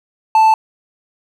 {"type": "tone", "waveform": "triangle", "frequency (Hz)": 880, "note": "A5", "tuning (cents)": 0, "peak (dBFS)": -5, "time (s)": [0.35, 0.54], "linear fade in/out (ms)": 2, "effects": []}